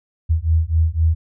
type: beating tone pair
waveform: sine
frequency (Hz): 79.1 / 83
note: D#2 / E2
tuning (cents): +29 / +12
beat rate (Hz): 3.9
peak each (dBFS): -17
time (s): 0.29-1.15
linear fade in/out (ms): 20
effects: none